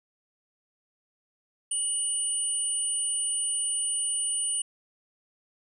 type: tone pair together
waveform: sine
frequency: 2935 / 9318 Hz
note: F#7 / D9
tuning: -15 / -15 cents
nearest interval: octave + minor sixth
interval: 2000 cents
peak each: -36 / -26 dBFS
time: 1.71-4.62 s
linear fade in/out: 5 ms
effects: none